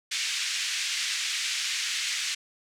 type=band-pass noise; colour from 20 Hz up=pink; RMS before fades=-30 dBFS; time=0.11-2.35 s; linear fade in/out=10 ms; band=2000 to 7500 Hz; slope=24 dB/octave; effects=none